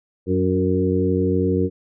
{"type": "harmonic tone with a mistuned harmonic", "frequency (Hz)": 92.3, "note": "F#2", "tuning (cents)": -4, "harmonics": [1, 2, 3, 4, 5], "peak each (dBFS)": [-23, -23, -23, -23, -23], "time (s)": [0.26, 1.7], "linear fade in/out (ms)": 50, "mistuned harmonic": 3, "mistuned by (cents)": 28, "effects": []}